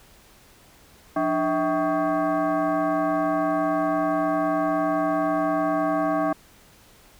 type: tone with frequency modulation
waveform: sine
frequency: 174.61 Hz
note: F3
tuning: in tune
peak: -20 dBFS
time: 1.16-6.33 s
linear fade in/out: 5 ms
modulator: 473 Hz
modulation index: 2.1
effects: pink hiss -53 dBFS RMS until 7.19 s